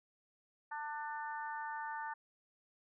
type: harmonic tone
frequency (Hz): 297.8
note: D4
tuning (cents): +24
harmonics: 3 / 4 / 5 / 6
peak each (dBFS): -41 / -49 / -47 / -48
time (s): 0.71-2.14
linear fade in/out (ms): 10
effects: none